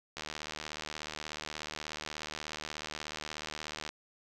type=click train; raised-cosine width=0.2 ms; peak=-21 dBFS; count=286; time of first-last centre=0.17-3.891 s; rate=76.6 Hz; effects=none